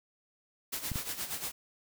white noise with tremolo, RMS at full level -35 dBFS, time 0.72-1.52 s, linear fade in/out 10 ms, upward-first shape sine, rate 8.5 Hz, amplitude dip 70%
clicks, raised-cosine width 5 ms, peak -23 dBFS, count 2, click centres 0.917 / 0.958 s
effects none

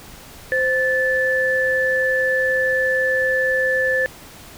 sine tone pair together, 520 / 1748 Hz, C5 / A6, -11 / -12 cents, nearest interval octave + major sixth, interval 2099 cents, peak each -20 / -18 dBFS, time 0.52-4.06 s, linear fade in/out 0 ms, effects pink hiss -41 dBFS RMS until 4.57 s

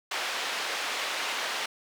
white band-pass noise, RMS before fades -32 dBFS, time 0.11-1.66 s, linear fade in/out 5 ms, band 520 to 3400 Hz, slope 12 dB/octave, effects none

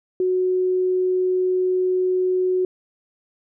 sine tone, 368.4 Hz, F#4, 7 cents flat, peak -17 dBFS, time 0.2-2.65 s, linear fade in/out 2 ms, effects none

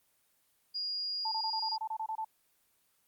sine tone, 4853 Hz, D#8, 44 cents flat, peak -33 dBFS, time 0.74-1.77 s, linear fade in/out 20 ms
sine tone bursts, 880 Hz, A5, in tune, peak -33 dBFS, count 11, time 1.25-2.247 s, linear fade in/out 5 ms, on 67 ms, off 26 ms
effects white hiss -72 dBFS RMS until 3.07 s + Opus 24 kbps

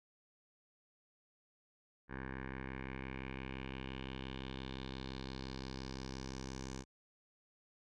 10% pulse tone with low-pass filter sweep, 65.8 Hz, C2, 10 cents sharp, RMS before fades -45 dBFS, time 2.08-6.85 s, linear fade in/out 50 ms, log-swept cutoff 1700 to 6600 Hz, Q 3.4, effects none

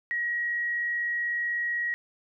sine tone with frequency modulation, 1902 Hz, A#6, 34 cents sharp, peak -26 dBFS, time 0.11-1.94 s, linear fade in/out 0 ms, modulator 61.7 Hz, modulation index 0.21, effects none

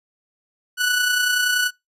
sawtooth tone with amplitude modulation, 1480 Hz, F#6, in tune, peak -12 dBFS, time 0.77-1.71 s, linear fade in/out 50 ms, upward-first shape sine, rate 30.4 Hz, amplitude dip 40%, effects noise-tail reverb RT60 0.2 s tail -24 dB re dry + resampled to 32000 Hz

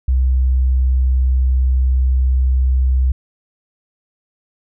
sine tone, 64.3 Hz, C2, 30 cents flat, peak -11 dBFS, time 0.08-3.12 s, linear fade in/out 5 ms, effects none

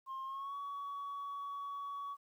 sine tone with pitch glide, 1064 to 1127.3 Hz, C6 to C#6, +29 to +29 cents, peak -38 dBFS, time 0.06-2.17 s, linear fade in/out 50 ms, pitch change +100 cents, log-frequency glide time 0.25-0.56 s, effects tanh soft clip ceiling -38 dBFS + 12-bit

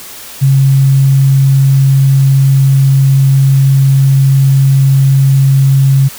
sine tone, 135.8 Hz, C#3, 35 cents flat, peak -4 dBFS, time 0.41-6.09 s, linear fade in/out 20 ms, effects white hiss -29 dBFS RMS until 6.18 s

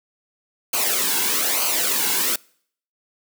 white noise with flanger, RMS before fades -21 dBFS, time 0.73-2.36 s, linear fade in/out 5 ms, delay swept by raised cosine 0.55 to 1.65 ms, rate 1.1 Hz, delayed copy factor -0.7, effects noise-tail reverb RT60 0.6 s tail -26 dB re dry + high-pass 200 Hz 12 dB/octave

